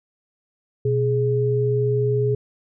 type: tone pair together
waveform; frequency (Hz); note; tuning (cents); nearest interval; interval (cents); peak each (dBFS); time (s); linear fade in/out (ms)
sine; 123.47 / 417.5; B2 / G#4; 0 / +9; octave + major sixth; 2109; -20; 0.85-2.35; 5
effects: none